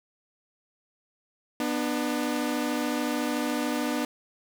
sawtooth tone pair together, 245.6 / 299.3 Hz, B3 / D4, -9 / +33 cents, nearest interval minor third, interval 342 cents, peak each -25 dBFS, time 1.6-4.05 s, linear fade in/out 2 ms, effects none

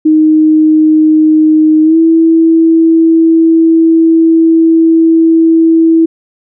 sine tone with pitch glide, 311.1 to 326.6 Hz, D#4 to E4, 0 to -16 cents, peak -3 dBFS, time 0.05-6.06 s, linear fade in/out 10 ms, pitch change +84 cents, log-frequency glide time 1.83-1.97 s, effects none

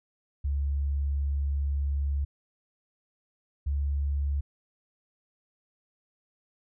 sine tone pair in turn, 70.4 / 70.85 Hz, C#2 / C#2, +27 / +38 cents, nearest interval unison, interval 11 cents, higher second, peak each -25 dBFS, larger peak neither, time 0.44-2.25 / 3.66-4.41 s, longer first, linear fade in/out 10 ms, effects none

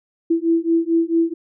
sine beating tone pair, 329.6 / 334.1 Hz, E4 / E4, 0 / +23 cents, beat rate 4.5 Hz, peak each -18 dBFS, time 0.3-1.34 s, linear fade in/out 10 ms, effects none

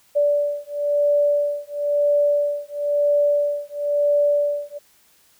sine beating tone pair, 581 / 581.99 Hz, D5 / D5, -19 / -16 cents, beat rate 0.99 Hz, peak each -20 dBFS, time 0.15-4.79 s, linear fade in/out 20 ms, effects white hiss -57 dBFS RMS until 5.39 s

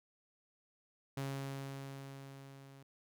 sawtooth tone with level ramp, 136.9 Hz, C#3, 21 cents flat, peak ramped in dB -33 to -51 dBFS, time 1.17-2.83 s, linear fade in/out 5 ms, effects none

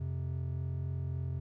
triangle tone pair together, 87.9 / 131.56 Hz, F2 / C3, +12 / +10 cents, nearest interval perfect fifth, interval 698 cents, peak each -34 / -34 dBFS, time 0-1.4 s, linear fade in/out 10 ms, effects none

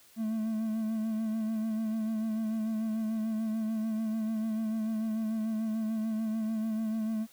triangle tone with vibrato, 220 Hz, A3, in tune, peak -27 dBFS, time 0.16-7.27 s, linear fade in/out 50 ms, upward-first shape sine, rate 6.8 Hz, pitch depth 34 cents each way, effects white hiss -59 dBFS RMS until 7.32 s + high-pass 60 Hz 12 dB/octave

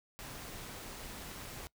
pink noise with amplitude modulation, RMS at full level -45 dBFS, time 0.19-1.67 s, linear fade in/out 0 ms, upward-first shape sine, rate 188 Hz, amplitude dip 25%, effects noise-tail reverb RT60 0.1 s tail -22 dB re dry

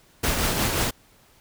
pink noise with tremolo, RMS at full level -22 dBFS, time 0.23-0.91 s, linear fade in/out 10 ms, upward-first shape triangle, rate 5.6 Hz, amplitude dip 40%, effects pink hiss -57 dBFS RMS until 1.4 s

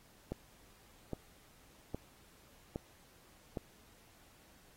click train, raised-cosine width 2 ms, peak -24 dBFS, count 5, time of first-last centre 0.32-3.572 s, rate 1.23 Hz, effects pink hiss -64 dBFS RMS until 4.76 s + AAC 48 kbps

